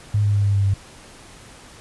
sine tone with pitch steps, 103.83 / 102.7 / 101.58 / 100.47 / 99.37 / 98.29 Hz, G#2 / G#2 / G#2 / G2 / G2 / G2, 0 / -19 / -38 / +43 / +24 / +5 cents, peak -15 dBFS, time 0.14-0.74 s, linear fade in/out 5 ms, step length 100 ms, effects pink hiss -44 dBFS RMS until 1.8 s + resampled to 24000 Hz

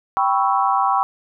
sine chord, C# half-diminished seventh, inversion second, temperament equal, 784 / 987.8 / 1108.7 / 1318.5 Hz, G5 / B5 / C#6 / E6, 0 / 0 / 0 / 0 cents, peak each -19 / -21 / -20 / -24 dBFS, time 0.17-1.03 s, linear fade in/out 0 ms, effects none

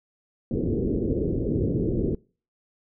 white low-pass noise, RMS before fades -25 dBFS, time 0.51-2.15 s, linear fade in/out 2 ms, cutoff 450 Hz, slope 48 dB/octave, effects noise-tail reverb RT60 0.4 s tail -25 dB re dry

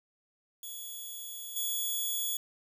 5% pulse tone with level steps, 3386 Hz, G#7, 33 cents sharp, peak -32 / -23 dBFS, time 0.63-2.37 s, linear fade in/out 2 ms, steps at 1.56 s, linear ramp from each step 5 ms, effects 9-bit

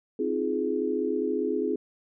sine chord, F minor seventh, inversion second, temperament just, 261.9 / 314.3 / 349.2 / 419.1 Hz, C4 / Eb4 / F4 / Ab4, +2 / +18 / 0 / +16 cents, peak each -31 / -32 / -31 / -28 dBFS, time 0.19-1.76 s, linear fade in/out 5 ms, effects none

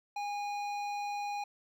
triangle tone with hard clipping, 819 Hz, G#5, 24 cents flat, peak -36 dBFS, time 0.16-1.44 s, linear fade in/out 5 ms, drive 16 dB, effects none

